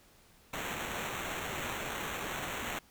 white noise with sample-and-hold, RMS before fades -38 dBFS, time 0.53-2.79 s, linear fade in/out 5 ms, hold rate 4900 Hz, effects pink hiss -62 dBFS RMS until 2.9 s

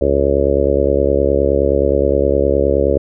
harmonic tone, 69.6 Hz, C#2, 8 cents sharp, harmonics 1 / 2 / 3 / 4 / 5 / 6 / 7 / 8 / 9, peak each -19 / -26 / -28 / -22 / -20 / -18 / -18 / -17 / -28 dBFS, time 0.01-2.98 s, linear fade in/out 5 ms, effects none

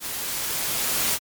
white noise with level ramp, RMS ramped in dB -31 to -22 dBFS, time 0-1.19 s, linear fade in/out 50 ms, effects MP3 96 kbps

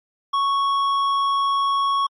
sine tone with hard clipping, 1108.7 Hz, C#6, in tune, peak -19 dBFS, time 0.33-2.07 s, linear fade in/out 10 ms, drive 7 dB, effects MP3 48 kbps

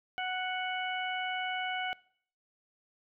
harmonic tone, 740 Hz, F#5, in tune, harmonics 1 / 2 / 3 / 4, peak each -35 / -38 / -39 / -40 dBFS, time 0.18-1.93 s, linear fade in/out 0 ms, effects noise-tail reverb RT60 0.6 s tail -23 dB re dry

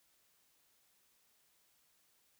silence, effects white hiss -73 dBFS RMS until 2.39 s

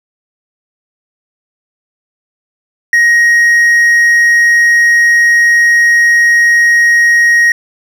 triangle tone, 1881 Hz, A#6, 15 cents sharp, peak -3 dBFS, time 2.93-7.52 s, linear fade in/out 2 ms, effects none

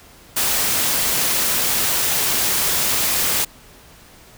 white noise, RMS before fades -19 dBFS, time 0.36-3.45 s, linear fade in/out 10 ms, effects pink hiss -46 dBFS RMS until 4.37 s

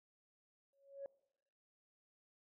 sine tone with exponential growth, 554.4 Hz, C#5, in tune, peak -40 dBFS, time 0.73-1.06 s, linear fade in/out 1 ms, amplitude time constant 71 ms, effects noise-tail reverb RT60 0.9 s tail -22 dB re dry + tanh soft clip ceiling -38 dBFS

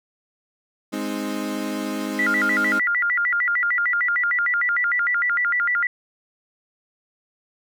35% pulse chord, Ab major, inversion none, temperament equal, 207.7 / 261.6 / 311.1 Hz, Ab3 / C4 / Eb4, 0 / 0 / 0 cents, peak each -28 / -28 / -27 dBFS, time 0.92-2.8 s, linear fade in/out 20 ms
sine tone with vibrato, 1661.2 Hz, G#6, in tune, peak -18 dBFS, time 2.19-5.87 s, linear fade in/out 2 ms, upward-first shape square, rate 6.6 Hz, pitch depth 290 cents each way
effects none

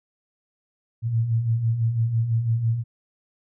sine beating tone pair, 110 / 116 Hz, A2 / A#2, 0 / -8 cents, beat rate 6 Hz, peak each -28 / -20 dBFS, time 1.02-2.84 s, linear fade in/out 50 ms, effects none

